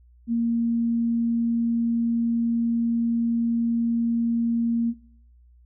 sine tone, 232.6 Hz, A#3, 4 cents flat, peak -20 dBFS, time 0.27-4.94 s, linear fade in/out 50 ms, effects noise-tail reverb RT60 0.7 s tail -22 dB re dry + added 60 Hz sine -51 dBFS peak until 5.65 s

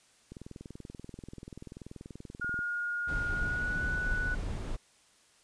click train, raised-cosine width 3 ms, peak -31 dBFS, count 48, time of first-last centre 0.32-2.591 s, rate 20.7 Hz
sine tone with pitch glide, 1429 to 1478.5 Hz, F6 to F#6, +39 to -2 cents, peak -31 dBFS, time 2.41-4.35 s, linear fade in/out 10 ms, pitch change +59 cents, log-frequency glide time 3.3-3.81 s
brown noise, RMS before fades -35 dBFS, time 3.07-4.77 s, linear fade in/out 20 ms
effects white hiss -64 dBFS RMS until 5.43 s + resampled to 22050 Hz

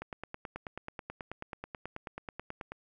click train, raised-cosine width 0.5 ms, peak -24 dBFS, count 26, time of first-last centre 0.02-2.72 s, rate 9.26 Hz, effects none

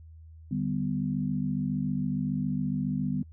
sine tone cluster, 148.7 / 195.7 / 250.4 Hz, D3 / G3 / B3, +22 / -3 / +24 cents, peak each -31 dBFS, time 0.51-3.23 s, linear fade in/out 5 ms, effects noise-tail reverb RT60 0.1 s tail -26 dB re dry + added 80 Hz sine -46 dBFS peak until 3.32 s

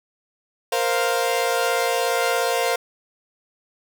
sawtooth chord, Bb suspended second, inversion none, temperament equal, 466.2 / 523.3 / 698.5 Hz, Bb4 / C5 / F5, 0 / 0 / 0 cents, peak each -20 dBFS, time 0.72-2.76 s, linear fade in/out 5 ms, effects none

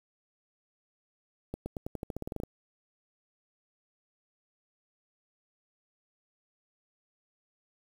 accelerating click train, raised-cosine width 2 ms, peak -22 dBFS, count 14, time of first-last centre 1.54-2.435 s, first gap 120 ms, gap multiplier 0.9, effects 8-bit

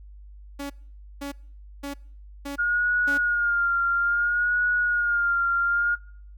sawtooth tone bursts, 281.9 Hz, C#4, 29 cents sharp, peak -27 dBFS, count 5, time 0.59-3.18 s, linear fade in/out 10 ms, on 110 ms, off 510 ms
sine tone with vibrato, 1423 Hz, F6, 32 cents sharp, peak -20 dBFS, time 2.58-5.96 s, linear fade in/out 20 ms, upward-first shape sine, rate 0.6 Hz, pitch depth 45 cents each way
effects noise-tail reverb RT60 0.6 s tail -25 dB re dry + added 50 Hz sine -42 dBFS peak until 6.37 s

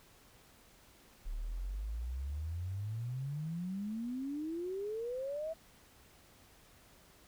sine exponential sweep, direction up, 34.65 to 659.3 Hz, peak -36 dBFS, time 1.25-5.54 s, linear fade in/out 20 ms, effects pink hiss -62 dBFS RMS until 7.27 s

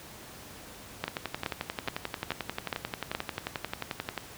two click trains, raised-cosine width 0.3 ms, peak -13 / -15 dBFS, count 6 / 36, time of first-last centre 1.04-3.15 / 1.08-4.177 s, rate 2.37 / 11.3 Hz, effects pink hiss -47 dBFS RMS until 4.37 s + high-pass 60 Hz 12 dB/octave

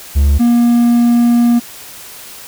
triangle tone pair in turn, 70.9 / 237.8 Hz, C#2 / A#3, +40 / +35 cents, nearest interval octave + major sixth, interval 2095 cents, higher second, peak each -5 dBFS, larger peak neither, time 0.15-0.39 / 0.39-1.6 s, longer second, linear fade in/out 20 ms, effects white hiss -33 dBFS RMS until 2.47 s

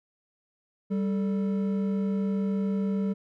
triangle tone pair together, 195.7 / 438.9 Hz, G3 / A4, -3 / -4 cents, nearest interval octave + major second, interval 1399 cents, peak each -23 / -33 dBFS, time 0.9-3.14 s, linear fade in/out 20 ms, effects none

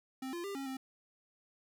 square tone with pitch steps, 262.7 / 345.3 / 398.4 / 273 / 263.9 Hz, C4 / F4 / G4 / C#4 / C4, +7 / -20 / +28 / -26 / +15 cents, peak -39 dBFS, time 0.22-0.77 s, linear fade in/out 5 ms, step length 110 ms, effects none

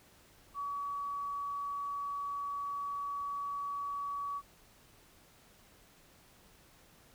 sine tone, 1135 Hz, C#6, 41 cents sharp, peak -35 dBFS, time 0.54-4.42 s, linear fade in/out 50 ms, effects pink hiss -62 dBFS RMS until 7.14 s

